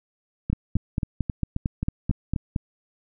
two click trains, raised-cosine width 5 ms, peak -11 / -13 dBFS, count 10 / 8, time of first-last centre 0.53-2.562 / 0.5-2.362 s, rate 4.43 / 3.76 Hz, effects none

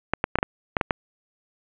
clicks, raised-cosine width 0.5 ms, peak -5 dBFS, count 8, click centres 0.136 / 0.241 / 0.356 / 0.387 / 0.429 / 0.768 / 0.812 / 0.908 s, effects resampled to 8000 Hz + 7-bit

